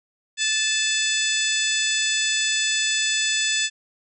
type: harmonic tone with a mistuned harmonic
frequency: 874 Hz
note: A5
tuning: 12 cents flat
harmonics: 2 / 3 / 4 / 5 / 6 / 7 / 8 / 9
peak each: -27 / -27 / -25 / -34 / -30 / -33 / -30 / -28 dBFS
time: 0.37-3.7 s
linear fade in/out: 50 ms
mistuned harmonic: 6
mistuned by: -77 cents
effects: none